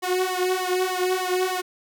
sawtooth tone with flanger, 368 Hz, F#4, 9 cents flat, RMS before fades -24 dBFS, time 0.02-1.62 s, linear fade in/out 20 ms, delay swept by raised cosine 0.98 to 3.18 ms, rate 3.3 Hz, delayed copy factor +0.95, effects none

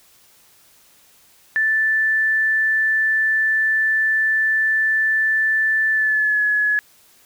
sine tone with pitch glide, 1760 to 1696.1 Hz, A6 to G#6, 0 to +36 cents, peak -15 dBFS, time 1.56-6.79 s, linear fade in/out 0 ms, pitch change -64 cents, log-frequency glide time 5.91-6.42 s, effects white hiss -53 dBFS RMS until 7.25 s

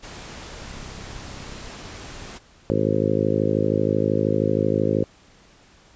pink noise, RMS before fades -38 dBFS, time 0.02-2.39 s, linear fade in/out 20 ms
click train, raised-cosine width 5 ms, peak -30 dBFS, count 36, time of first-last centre 0.62-1.674 s, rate 33.2 Hz
harmonic tone, 52.9 Hz, G#1, 33 cents sharp, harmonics 2 / 3 / 4 / 5 / 6 / 7 / 8 / 9 / 10, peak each -27 / -27 / -27 / -27 / -27 / -27 / -27 / -27 / -27 dBFS, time 2.7-5.04 s, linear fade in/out 0 ms
effects pink hiss -53 dBFS RMS until 5.95 s + resampled to 16000 Hz

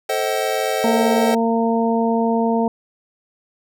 square chord, A diminished seventh, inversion none, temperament just, 440 / 528 / 633.6 / 760.3 Hz, A4 / C5 / Eb5 / Gb5, 0 / +16 / +31 / +47 cents, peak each -25 dBFS, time 0.09-1.35 s, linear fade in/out 5 ms
harmonic tone, 228.9 Hz, A#3, 31 cents flat, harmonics 1 / 2 / 3 / 4, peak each -18 / -21 / -23 / -24 dBFS, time 0.84-2.68 s, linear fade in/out 2 ms
effects none

